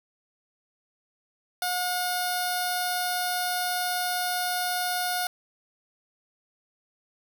10% pulse tone with notch filter, 721 Hz, F#5, 45 cents flat, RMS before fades -28 dBFS, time 1.62-5.27 s, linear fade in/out 2 ms, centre 2500 Hz, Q 0.94, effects none

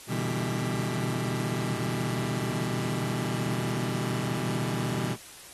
sawtooth chord, E minor seventh, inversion second, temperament just, 123.61 / 148.33 / 164.81 / 197.78 Hz, B2 / D3 / E3 / G3, +2 / +18 / 0 / +16 cents, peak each -27 / -32 / -31 / -31 dBFS, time 0.07-5.17 s, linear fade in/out 50 ms, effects white hiss -47 dBFS RMS until 5.53 s + AAC 32 kbps

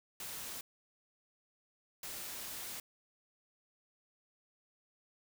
white noise bursts at uneven times, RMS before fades -44 dBFS, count 2, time 0.2-0.61 / 2.03-2.8 s, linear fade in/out 2 ms, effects none

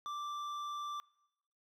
sine tone with hard clipping, 1174.7 Hz, D6, in tune, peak -40 dBFS, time 0.06-1 s, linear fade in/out 0 ms, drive 8 dB, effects noise-tail reverb RT60 0.9 s tail -23 dB re dry

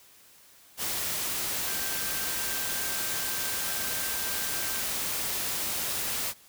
sine tone in noise, 1568 Hz, G6, in tune, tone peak -41 dBFS, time 1.63-4.84 s, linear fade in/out 50 ms, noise white, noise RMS -31 dBFS, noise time 0.77-6.34 s, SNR -13 dB, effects white hiss -56 dBFS RMS until 6.48 s

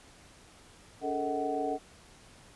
sine tone cluster, 284.5 / 425.7 / 452.4 / 634 / 748 Hz, C#4 / G#4 / A4 / D#5 / F#5, +45 / +43 / +48 / +32 / +19 cents, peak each -36 / -39 / -35 / -38 / -33 dBFS, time 1.01-1.79 s, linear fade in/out 50 ms, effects pink hiss -56 dBFS RMS until 2.55 s + resampled to 24000 Hz

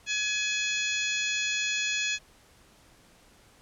harmonic tone with a mistuned harmonic, 843 Hz, G#5, 26 cents sharp, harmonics 2 / 3 / 4 / 5 / 6 / 7 / 8, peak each -34 / -30 / -33 / -38 / -43 / -41 / -35 dBFS, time 0.06-2.19 s, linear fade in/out 50 ms, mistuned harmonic 6, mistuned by -18 cents, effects pink hiss -58 dBFS RMS until 3.61 s + low-pass 11000 Hz 12 dB/octave

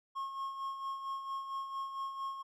triangle tone with tremolo, 1084 Hz, C#6, 39 cents flat, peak -33 dBFS, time 0.15-2.43 s, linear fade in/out 20 ms, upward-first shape sine, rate 4.4 Hz, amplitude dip 55%, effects none

